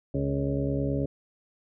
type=harmonic tone with a mistuned harmonic; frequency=69.5 Hz; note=C#2; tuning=5 cents sharp; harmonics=1 / 2 / 3 / 4 / 6 / 7 / 8 / 9; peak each=-34 / -29 / -41 / -30 / -34 / -43 / -34 / -42 dBFS; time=0.14-1.06 s; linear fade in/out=5 ms; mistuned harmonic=7; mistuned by=-33 cents; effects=none